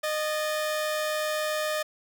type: tone pair together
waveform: sawtooth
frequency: 613.8 / 1734 Hz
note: D#5 / A6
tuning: -24 / -26 cents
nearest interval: octave + tritone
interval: 1798 cents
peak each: -23 / -33 dBFS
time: 0.03-1.83 s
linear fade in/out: 10 ms
effects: none